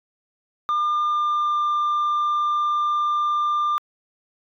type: tone with pitch glide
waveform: sine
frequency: 1202 to 1194.4 Hz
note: D6 to D6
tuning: +40 to +29 cents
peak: -16 dBFS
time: 0.69-3.78 s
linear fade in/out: 0 ms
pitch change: -11 cents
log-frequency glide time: 1.09-1.62 s
effects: tanh soft clip ceiling -18 dBFS